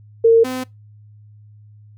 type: tone pair in turn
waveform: sine / sawtooth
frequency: 456.5 / 256.2 Hz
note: A#4 / C4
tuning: -36 / -36 cents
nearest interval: minor seventh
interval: 1000 cents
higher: first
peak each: -7 / -19 dBFS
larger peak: first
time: 0.24-0.44 / 0.44-0.64 s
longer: neither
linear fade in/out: 10 ms
effects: noise-tail reverb RT60 0.2 s tail -23 dB re dry + added 105 Hz sine -42 dBFS peak until 1.97 s